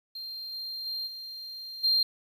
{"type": "tone with level steps", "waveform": "triangle", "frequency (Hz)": 4186, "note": "C8", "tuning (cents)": 0, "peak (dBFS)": [-35, -33, -30, -37, -19], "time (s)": [0.15, 2.03], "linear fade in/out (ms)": 5, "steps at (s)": [0.52, 0.85, 1.06, 1.83], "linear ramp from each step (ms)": 20, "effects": ["tanh soft clip ceiling -17 dBFS", "10-bit"]}